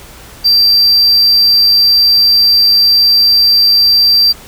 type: tone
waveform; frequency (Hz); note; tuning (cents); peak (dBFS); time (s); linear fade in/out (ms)
triangle; 4699; D8; 0; -4; 0.44-4.33; 20
effects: added 60 Hz sine -39 dBFS peak until 4.47 s + pink hiss -35 dBFS RMS until 4.47 s